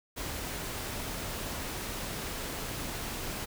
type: noise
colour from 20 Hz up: pink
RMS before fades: -37 dBFS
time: 0.16-3.46 s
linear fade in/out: 20 ms
effects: none

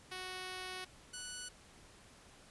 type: tone pair in turn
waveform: 5% pulse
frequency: 370 / 1480 Hz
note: F#4 / F#6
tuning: 0 / 0 cents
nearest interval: 2 octaves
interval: 2400 cents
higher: second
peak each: -31 / -31 dBFS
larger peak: neither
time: 0.11-0.85 / 1.13-1.49 s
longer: first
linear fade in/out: 10 ms
effects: pink hiss -60 dBFS RMS until 2.5 s + resampled to 24000 Hz

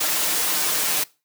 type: noise with comb filter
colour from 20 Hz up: white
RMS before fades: -22 dBFS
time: 0-1.04 s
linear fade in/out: 10 ms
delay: 6.6 ms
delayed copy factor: +0.85
effects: noise-tail reverb RT60 0.3 s tail -22 dB re dry + high-pass 200 Hz 12 dB/octave

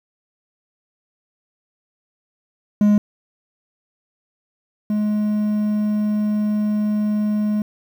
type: tone pair in turn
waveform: triangle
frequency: 207.7 / 210.7 Hz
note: G#3 / G#3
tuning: 0 / +25 cents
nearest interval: unison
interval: 25 cents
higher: second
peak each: -9 / -15 dBFS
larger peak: first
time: 2.81-2.98 / 4.9-7.62 s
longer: second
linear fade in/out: 2 ms
effects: 8-bit

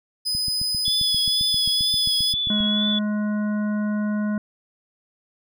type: tone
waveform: 40% pulse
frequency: 5010 Hz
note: D#8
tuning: 11 cents sharp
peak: -21 dBFS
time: 0.25-2.34 s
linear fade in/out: 20 ms
type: click train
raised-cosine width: 5 ms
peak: -22 dBFS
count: 18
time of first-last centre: 0.35-2.605 s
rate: 7.54 Hz
type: tone with vibrato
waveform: sine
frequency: 3416 Hz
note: G#7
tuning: 48 cents sharp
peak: -21 dBFS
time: 0.85-2.99 s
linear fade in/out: 5 ms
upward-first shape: triangle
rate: 2.1 Hz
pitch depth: 33 cents each way
type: harmonic tone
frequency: 210 Hz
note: G#3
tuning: 19 cents sharp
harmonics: 1 / 3 / 5 / 7 / 9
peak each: -21 / -35 / -40 / -37 / -49 dBFS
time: 2.5-4.38 s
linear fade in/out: 2 ms
effects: none

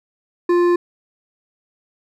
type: tone with hard clipping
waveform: sine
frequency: 350 Hz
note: F4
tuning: 4 cents sharp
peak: -14 dBFS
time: 0.49-0.76 s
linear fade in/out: 5 ms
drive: 9 dB
effects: none

